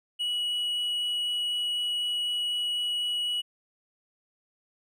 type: tone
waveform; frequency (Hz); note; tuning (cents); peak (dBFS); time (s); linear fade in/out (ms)
triangle; 2926; F#7; -20; -25; 0.19-3.42; 20
effects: none